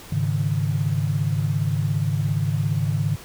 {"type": "chord", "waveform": "sine", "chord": "Ab suspended fourth", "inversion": "none", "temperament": "just", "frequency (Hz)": [103.83, 138.43, 155.74], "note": ["Ab2", "Db3", "Eb3"], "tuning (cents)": [0, -2, 2], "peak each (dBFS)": -24, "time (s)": [0.12, 3.16], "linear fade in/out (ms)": 5, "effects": ["pink hiss -42 dBFS RMS until 3.24 s"]}